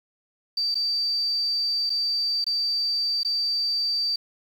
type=tone with dropouts; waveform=sine; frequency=4646 Hz; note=D8; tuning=20 cents flat; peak=-22 dBFS; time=0.57-4.16 s; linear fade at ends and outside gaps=5 ms; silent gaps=0.745-0.753 / 1.896-1.901 / 2.443-2.465 / 3.233-3.248 s; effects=8-bit